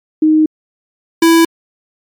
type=tone pair in turn; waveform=sine / square; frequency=311.1 / 330.6 Hz; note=D#4 / E4; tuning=0 / +5 cents; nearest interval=minor second; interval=105 cents; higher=second; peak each=-6 / -6 dBFS; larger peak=neither; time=0.22-0.46 / 1.22-1.45 s; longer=first; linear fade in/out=5 ms; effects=MP3 96 kbps